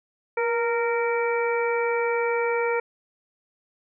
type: harmonic tone with a mistuned harmonic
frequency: 462.3 Hz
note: A#4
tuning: 14 cents flat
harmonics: 1 / 2 / 3 / 4 / 5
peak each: -23 / -29 / -32 / -35 / -31 dBFS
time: 0.37-2.8 s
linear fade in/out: 5 ms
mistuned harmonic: 1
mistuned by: +42 cents
effects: none